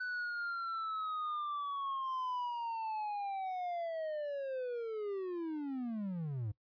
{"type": "linear sweep", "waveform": "triangle", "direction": "down", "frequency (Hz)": [1500, 98], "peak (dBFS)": -34, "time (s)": [0, 6.52], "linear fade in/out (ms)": 10, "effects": ["noise-tail reverb RT60 0.1 s tail -19 dB re dry", "resampled to 11025 Hz"]}